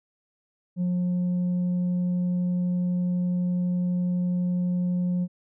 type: tone with tanh clipping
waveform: sine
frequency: 178.8 Hz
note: F3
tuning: 41 cents sharp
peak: -23 dBFS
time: 0.76-5.28 s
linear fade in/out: 50 ms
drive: 2 dB
effects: none